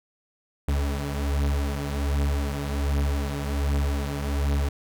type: beating tone pair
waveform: 40% pulse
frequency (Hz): 70.5 / 71.8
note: C#2 / D2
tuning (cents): +30 / -39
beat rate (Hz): 1.3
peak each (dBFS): -24 / -28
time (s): 0.68-4.69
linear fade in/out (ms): 5
effects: none